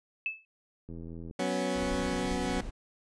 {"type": "tone with exponential decay", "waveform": "sine", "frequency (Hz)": 2617, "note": "E7", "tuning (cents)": -13, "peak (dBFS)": -26, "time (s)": [0.26, 0.45], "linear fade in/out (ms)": 1, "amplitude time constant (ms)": 41}
{"type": "click train", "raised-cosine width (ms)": 3, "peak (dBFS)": -31, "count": 36, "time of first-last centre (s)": [0.89, 1.311], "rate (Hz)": 83.2}
{"type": "chord", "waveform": "20% pulse", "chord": "F# suspended fourth", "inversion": "none", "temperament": "equal", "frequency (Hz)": [185, 246.9, 277.2], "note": ["F#3", "B3", "C#4"], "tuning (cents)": [0, 0, 0], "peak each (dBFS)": -29, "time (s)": [1.39, 2.61], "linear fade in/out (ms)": 5}
{"type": "noise", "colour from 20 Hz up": "brown", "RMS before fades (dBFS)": -39, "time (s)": [1.75, 2.71], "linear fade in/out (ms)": 20}
{"effects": ["resampled to 22050 Hz"]}